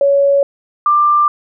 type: tone pair in turn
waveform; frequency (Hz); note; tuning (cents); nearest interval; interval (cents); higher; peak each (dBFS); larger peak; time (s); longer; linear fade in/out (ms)
sine; 560 / 1186.6; C#5 / D6; +18 / +18; octave + minor second; 1300; second; -8; neither; 0.01-0.43 / 0.86-1.28; neither; 2
effects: none